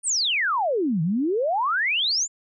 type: exponential two-way sweep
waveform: sine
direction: down then up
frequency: 9590 to 152.6 to 7430 Hz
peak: -20 dBFS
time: 0.03-2.28 s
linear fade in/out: 50 ms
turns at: 1.02 s
effects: none